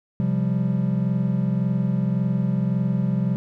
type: chord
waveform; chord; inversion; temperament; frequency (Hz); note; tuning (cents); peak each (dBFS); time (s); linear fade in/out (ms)
triangle; C suspended fourth; none; just; 130.81 / 174.42 / 196.22; C3 / F3 / G3; 0 / -2 / +2; -22; 0.2-3.36; 0
effects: none